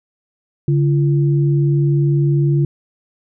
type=tone pair together; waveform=sine; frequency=143.2 / 340.6 Hz; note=D3 / F4; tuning=-43 / -43 cents; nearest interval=octave + minor third; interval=1500 cents; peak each=-12 / -21 dBFS; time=0.68-2.65 s; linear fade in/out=2 ms; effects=none